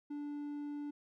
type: tone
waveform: triangle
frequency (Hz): 291.6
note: D4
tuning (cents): -12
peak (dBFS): -37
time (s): 0.1-0.91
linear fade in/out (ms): 10
effects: none